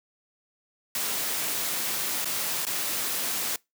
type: noise with dropouts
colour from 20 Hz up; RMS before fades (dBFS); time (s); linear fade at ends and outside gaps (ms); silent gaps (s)
white; -29; 0.95-3.56; 2; 2.246-2.255 / 2.652-2.667
effects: noise-tail reverb RT60 0.2 s tail -24 dB re dry + high-pass 150 Hz 12 dB/octave

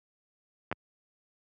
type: clicks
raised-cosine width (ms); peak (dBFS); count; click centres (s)
0.5; -17; 2; 0.715 / 0.726
effects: high-pass 80 Hz 12 dB/octave

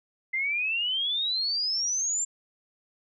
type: exponential sweep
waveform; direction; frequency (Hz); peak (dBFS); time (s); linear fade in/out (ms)
sine; up; 2053 to 7430; -25; 0.33-2.25; 10
effects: none

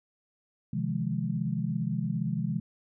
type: chord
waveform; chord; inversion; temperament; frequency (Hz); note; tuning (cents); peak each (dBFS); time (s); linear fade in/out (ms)
sine; F minor seventh; second; just; 130.96 / 157.15 / 174.61 / 209.5; C3 / Eb3 / F3 / Ab3; +2 / +18 / 0 / +15; -33 / -33 / -33 / -33; 0.73-2.6; 5
effects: none

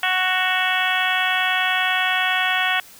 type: harmonic tone with a mistuned harmonic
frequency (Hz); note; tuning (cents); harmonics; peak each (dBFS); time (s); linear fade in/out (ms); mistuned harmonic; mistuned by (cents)
370; F#4; 0; 2 / 3 / 4 / 5 / 6 / 7 / 8 / 9; -25 / -28 / -24 / -24 / -27 / -26 / -30 / -27; 0.03-2.8; 2; 7; +34
effects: white hiss -45 dBFS RMS until 2.99 s

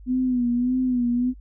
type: tone with vibrato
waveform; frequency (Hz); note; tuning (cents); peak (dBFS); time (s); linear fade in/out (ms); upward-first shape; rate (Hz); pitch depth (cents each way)
sine; 248.3; B3; +9; -19; 0.06-1.34; 50; sine; 1.7; 62
effects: noise-tail reverb RT60 0.1 s tail -24 dB re dry + added 50 Hz sine -41 dBFS peak until 1.4 s

